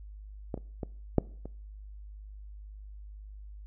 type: clicks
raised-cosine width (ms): 2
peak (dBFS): -19 / -28 / -21 / -8 / -27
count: 5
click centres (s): 0.542 / 0.576 / 0.832 / 1.183 / 1.456
effects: noise-tail reverb RT60 0.5 s tail -22 dB re dry + added 51 Hz sine -43 dBFS peak until 3.66 s